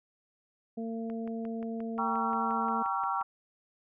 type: harmonic tone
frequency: 227 Hz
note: A#3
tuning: 46 cents flat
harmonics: 1 / 2 / 3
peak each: -34 / -40 / -44 dBFS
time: 0.77-2.83 s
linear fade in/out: 10 ms
type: click train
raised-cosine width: 0.5 ms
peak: -33 dBFS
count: 13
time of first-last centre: 1.1-3.213 s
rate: 5.68 Hz
type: chord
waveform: sine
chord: G diminished seventh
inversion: none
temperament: just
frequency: 784 / 940.8 / 1128.9 / 1354.7 Hz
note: G5 / Bb5 / Db6 / Fb6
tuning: 0 / +16 / +31 / +47 cents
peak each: -34 dBFS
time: 1.98-3.23 s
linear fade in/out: 10 ms
effects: none